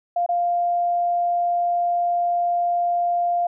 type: tone with dropouts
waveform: sine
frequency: 698.5 Hz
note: F5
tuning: in tune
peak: -18 dBFS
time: 0.16-3.47 s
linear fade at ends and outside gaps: 5 ms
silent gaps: 0.263-0.289 s
effects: none